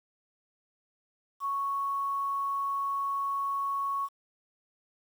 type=tone with quantisation; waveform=sine; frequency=1108.7 Hz; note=C#6; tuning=in tune; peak=-28 dBFS; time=1.4-4.09 s; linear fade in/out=50 ms; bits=9; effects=none